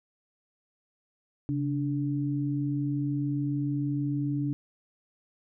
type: tone pair together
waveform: sine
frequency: 137.2 / 290.7 Hz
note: C#3 / D4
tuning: -17 / -18 cents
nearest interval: octave + minor second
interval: 1299 cents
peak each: -29 / -29 dBFS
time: 1.49-4.53 s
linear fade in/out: 0 ms
effects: none